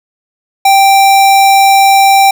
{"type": "tone", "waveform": "square", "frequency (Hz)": 784, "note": "G5", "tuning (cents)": 0, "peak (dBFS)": -4, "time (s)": [0.65, 2.31], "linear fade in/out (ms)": 5, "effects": []}